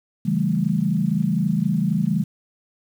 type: chord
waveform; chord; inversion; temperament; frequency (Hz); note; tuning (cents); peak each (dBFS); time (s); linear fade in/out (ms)
sine; A dominant seventh; first; equal; 138.59 / 164.81 / 196 / 220; C#3 / E3 / G3 / A3; 0 / 0 / 0 / 0; -27 / -22 / -22 / -25; 0.25-2.24; 10
effects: 8-bit